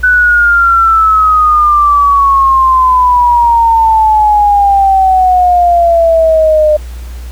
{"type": "exponential sweep", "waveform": "sine", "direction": "down", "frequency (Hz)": [1500, 603], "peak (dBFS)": -4, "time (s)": [0.03, 6.77], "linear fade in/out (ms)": 10, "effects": ["added 60 Hz sine -21 dBFS peak until 7.31 s", "pink hiss -37 dBFS RMS until 7.31 s"]}